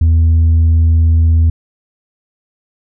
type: tone with tanh clipping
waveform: sine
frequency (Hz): 81.6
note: E2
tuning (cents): -17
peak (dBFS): -7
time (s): 0.01-1.5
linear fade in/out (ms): 5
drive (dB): 2
effects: none